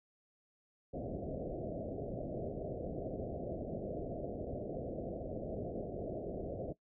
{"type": "low-pass noise", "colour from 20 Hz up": "white", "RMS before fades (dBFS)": -41, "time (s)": [0.93, 6.73], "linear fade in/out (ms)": 10, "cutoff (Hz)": 680, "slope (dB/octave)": 96, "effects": ["noise-tail reverb RT60 0.1 s tail -18 dB re dry"]}